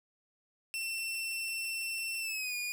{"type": "tone with pitch glide", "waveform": "sawtooth", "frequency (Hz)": [2694, 2442], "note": ["E7", "D#7"], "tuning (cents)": [37, -33], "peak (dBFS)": -31, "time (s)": [0.74, 2.72], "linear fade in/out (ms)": 0, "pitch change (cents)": -170, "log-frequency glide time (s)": [2.2, 2.55], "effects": ["10-bit"]}